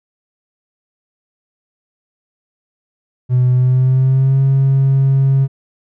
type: tone with pitch glide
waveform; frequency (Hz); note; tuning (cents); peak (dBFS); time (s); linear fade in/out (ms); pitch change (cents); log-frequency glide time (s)
triangle; 125.7 to 135.5; B2 to C#3; +31 to -39; -6; 3.29-5.48; 50; +130; 3.52-4.4
effects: tanh soft clip ceiling -5 dBFS